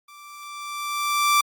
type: tone with level ramp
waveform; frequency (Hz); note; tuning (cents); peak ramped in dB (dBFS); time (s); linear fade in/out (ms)
sawtooth; 1172; D6; -4; -41 to -11; 0.08-1.41; 5
effects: Opus 32 kbps

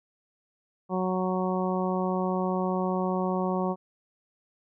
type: harmonic tone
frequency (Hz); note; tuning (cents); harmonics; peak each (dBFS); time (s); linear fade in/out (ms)
185; F#3; 0; 1 / 2 / 3 / 4 / 5 / 6; -28 / -31 / -33 / -34 / -35 / -36; 0.89-3.76; 50
effects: none

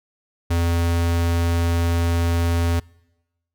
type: tone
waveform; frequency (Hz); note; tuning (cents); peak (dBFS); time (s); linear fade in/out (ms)
square; 84.9; F2; -48; -18; 0.5-2.8; 10
effects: noise-tail reverb RT60 1.0 s tail -26 dB re dry

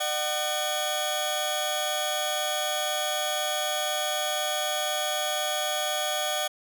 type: tone cluster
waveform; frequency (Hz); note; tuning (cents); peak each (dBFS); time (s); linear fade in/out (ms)
sawtooth; 604 / 750 / 3336; D5 / F#5 / G#7; +48 / +23 / +7; -27; 0-6.48; 10
effects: none

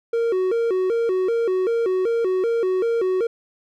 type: tone with vibrato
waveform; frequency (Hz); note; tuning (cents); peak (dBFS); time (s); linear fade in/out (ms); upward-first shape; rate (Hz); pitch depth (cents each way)
triangle; 415.3; G#4; 0; -16; 0.13-3.27; 5; square; 2.6; 190
effects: none

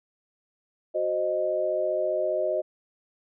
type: chord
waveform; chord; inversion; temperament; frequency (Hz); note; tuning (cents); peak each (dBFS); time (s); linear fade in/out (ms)
sine; C diminished; second; equal with one note detuned; 370 / 523.3 / 618.3; Gb4 / C5 / Eb5; 0 / 0 / -11; -31 / -30 / -25; 0.94-2.62; 20
effects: none

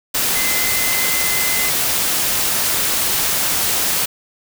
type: tone in noise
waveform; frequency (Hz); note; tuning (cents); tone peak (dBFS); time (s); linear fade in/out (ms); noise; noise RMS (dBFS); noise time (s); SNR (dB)
sine; 2051; C7; -35; -23; 0.35-1.7; 10; white; -18; 0.14-4.06; -8
effects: none

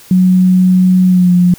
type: tone with pitch glide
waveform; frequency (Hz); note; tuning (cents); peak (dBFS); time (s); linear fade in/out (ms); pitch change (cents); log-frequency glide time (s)
sine; 184.1 to 178.14; F#3 to F3; -8 to +35; -5; 0.11-1.54; 2; -57; 1.07-1.32
effects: white hiss -39 dBFS RMS until 1.58 s

